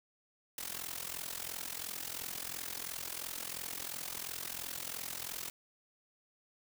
white noise with amplitude modulation, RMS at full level -38 dBFS, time 0.58-5.5 s, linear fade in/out 2 ms, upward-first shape sine, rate 42.9 Hz, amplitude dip 85%, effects none

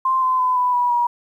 sine tone with pitch steps, 1046.5 / 1028.5 / 1010.9 / 993.5 / 976.4 / 959.6 Hz, C6 / C6 / B5 / B5 / B5 / A#5, 0 / -30 / +40 / +10 / -20 / +50 cents, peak -15 dBFS, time 0.05-1.07 s, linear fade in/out 5 ms, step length 170 ms, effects 9-bit

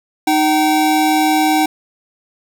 square tone pair together, 309.6 / 767 Hz, D#4 / G5, -9 / -38 cents, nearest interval octave + major third, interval 1571 cents, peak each -15 dBFS, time 0.27-1.66 s, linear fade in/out 5 ms, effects none

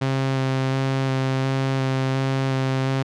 sawtooth tone with vibrato, 133.2 Hz, C3, 31 cents sharp, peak -16 dBFS, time 0.01-3.03 s, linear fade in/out 10 ms, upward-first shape square, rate 1.4 Hz, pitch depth 10 cents each way, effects low-pass 5000 Hz 12 dB/octave

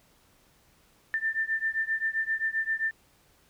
sine beating tone pair, 1782 / 1789.6 Hz, A6 / A6, +22 / +29 cents, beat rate 7.6 Hz, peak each -29 / -30 dBFS, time 1.14-2.91 s, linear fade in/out 0 ms, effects pink hiss -63 dBFS RMS until 3.49 s

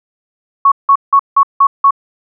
sine tone bursts, 1108.7 Hz, C#6, in tune, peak -4 dBFS, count 6, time 0.65-1.908 s, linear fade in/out 5 ms, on 68 ms, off 170 ms, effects none

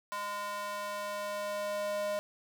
square tone with high-pass filter sweep, 204.9 Hz, G#3, 23 cents flat, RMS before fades -36 dBFS, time 0.12-2.19 s, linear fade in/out 0 ms, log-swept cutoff 960 to 600 Hz, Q 3.1, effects none

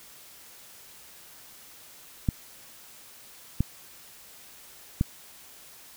clicks, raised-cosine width 5 ms, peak -10 dBFS, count 3, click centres 2.288 / 3.606 / 5.011 s, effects white hiss -50 dBFS RMS until 5.96 s

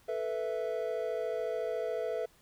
triangle chord, A suspended second, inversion none, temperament equal, 440 / 493.9 / 659.3 Hz, A4 / B4 / E5, 0 / 0 / 0 cents, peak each -34 dBFS, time 0.08-2.26 s, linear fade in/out 10 ms, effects pink hiss -64 dBFS RMS until 2.41 s

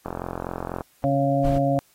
click train, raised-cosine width 1 ms, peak -15 dBFS, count 34, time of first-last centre 0.06-0.808 s, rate 44.1 Hz
harmonic tone, 138.6 Hz, C#3, in tune, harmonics 1 / 2 / 4 / 5, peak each -24 / -24 / -24 / -24 dBFS, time 1.04-1.79 s, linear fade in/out 0 ms
brown noise, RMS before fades -27 dBFS, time 1.43-1.59 s, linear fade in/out 20 ms
effects white hiss -60 dBFS RMS until 1.94 s + AAC 48 kbps

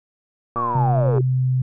click train, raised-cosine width 1 ms, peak -15 dBFS, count 75, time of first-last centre 0.56-1.182 s, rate 119 Hz
sine linear sweep, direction down, 1174.7 to 360 Hz, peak -20 dBFS, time 0.56-1.21 s, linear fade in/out 5 ms
sine tone with pitch glide, 130.81 to 128.71 Hz, C3 to C3, 0 to -28 cents, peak -16 dBFS, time 0.75-1.62 s, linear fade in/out 5 ms, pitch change -28 cents, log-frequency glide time 0.94-1.26 s
effects none

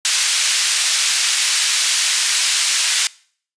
white band-pass noise, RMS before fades -17 dBFS, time 0.05-3.07 s, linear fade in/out 0 ms, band 2000 to 7500 Hz, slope 12 dB/octave, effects noise-tail reverb RT60 0.5 s tail -22 dB re dry + resampled to 22050 Hz

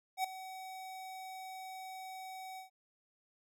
square tone with ADSR envelope, 755 Hz, F#5, 35 cents sharp, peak -30 dBFS, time 0.17-2.7 s, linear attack 71 ms, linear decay 6 ms, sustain -15 dB, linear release 120 ms, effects none

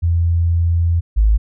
sine tone pair in turn, 84.7 / 53.36 Hz, E2 / G#1, +48 / +48 cents, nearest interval minor sixth, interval 800 cents, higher first, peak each -12 / -9 dBFS, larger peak second, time 0.02-1.01 / 1.16-1.38 s, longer first, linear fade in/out 20 ms, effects none

